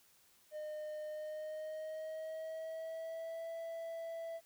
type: tone with pitch glide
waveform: triangle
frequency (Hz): 610 to 661.4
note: D#5 to E5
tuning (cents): -34 to +6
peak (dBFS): -39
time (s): 0.51-4.41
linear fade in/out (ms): 50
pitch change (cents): +140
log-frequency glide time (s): 1.06-3.51
effects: white hiss -68 dBFS RMS until 4.45 s